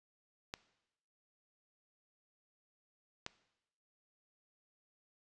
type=clicks; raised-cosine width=0.2 ms; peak=-22 dBFS; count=2; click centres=0.539 / 3.264 s; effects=noise-tail reverb RT60 0.9 s tail -18 dB re dry + resampled to 22050 Hz